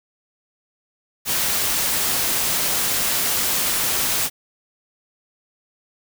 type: noise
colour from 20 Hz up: white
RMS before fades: -21 dBFS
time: 1.25-4.3 s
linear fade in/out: 50 ms
effects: none